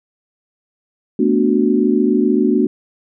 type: chord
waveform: sine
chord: B minor seventh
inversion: third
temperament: equal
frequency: 220 / 246.9 / 293.7 / 370 Hz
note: A3 / B3 / D4 / F#4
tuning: 0 / 0 / 0 / 0 cents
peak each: -17 dBFS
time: 1.19-2.67 s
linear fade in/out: 5 ms
effects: none